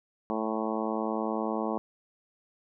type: harmonic tone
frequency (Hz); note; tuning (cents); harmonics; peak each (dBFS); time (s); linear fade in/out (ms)
110; A2; 0; 2 / 3 / 4 / 5 / 6 / 7 / 8 / 9 / 10; -33 / -35 / -36 / -37 / -38 / -38 / -39 / -40 / -40; 0.3-1.78; 0
effects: none